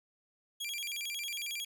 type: tone with vibrato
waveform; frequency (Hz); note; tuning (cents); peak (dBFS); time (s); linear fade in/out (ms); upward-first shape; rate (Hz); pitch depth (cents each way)
sawtooth; 2798; F7; +3; -33; 0.6-1.65; 10; square; 11; 290
effects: none